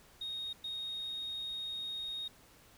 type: tone bursts at uneven times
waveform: sine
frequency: 3729 Hz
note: A#7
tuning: in tune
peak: -36 dBFS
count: 2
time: 0.21-0.53 / 0.64-2.28 s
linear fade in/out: 5 ms
effects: tanh soft clip ceiling -34 dBFS + pink hiss -61 dBFS RMS until 2.77 s